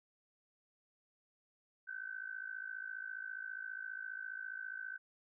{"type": "tone with amplitude modulation", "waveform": "sine", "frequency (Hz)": 1531, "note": "G6", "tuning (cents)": -41, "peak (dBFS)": -38, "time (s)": [1.87, 4.98], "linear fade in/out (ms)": 20, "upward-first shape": "sine", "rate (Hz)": 54.8, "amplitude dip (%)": 85, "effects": []}